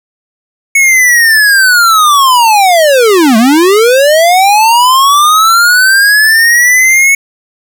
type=linear two-way sweep; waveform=square; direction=down then up; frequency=2215 to 212.2 to 2215 Hz; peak=-4 dBFS; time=0.75-7.15 s; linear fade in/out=5 ms; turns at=3.37 s; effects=none